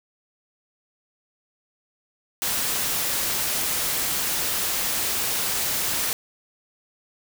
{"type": "noise", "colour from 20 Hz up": "white", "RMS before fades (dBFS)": -25, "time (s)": [2.42, 6.13], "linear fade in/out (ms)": 0, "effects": []}